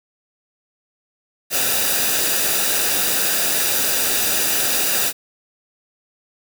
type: noise with comb filter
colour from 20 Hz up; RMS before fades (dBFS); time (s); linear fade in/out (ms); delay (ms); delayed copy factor
white; -19; 1.5-5.13; 50; 0.93; -0.55
effects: none